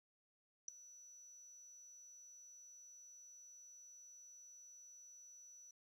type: tone with ADSR envelope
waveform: sine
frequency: 5920 Hz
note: F#8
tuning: in tune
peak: -37 dBFS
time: 0.68-5.71 s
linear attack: 4 ms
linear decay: 4 ms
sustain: -20 dB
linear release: 3 ms
effects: 13-bit